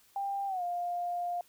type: tone with pitch glide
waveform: sine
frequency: 794 to 703.3 Hz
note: G5 to F5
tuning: +22 to +12 cents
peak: -31 dBFS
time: 0.16-1.41 s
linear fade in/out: 2 ms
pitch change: -210 cents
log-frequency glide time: 0.47-0.63 s
effects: white hiss -64 dBFS RMS until 1.48 s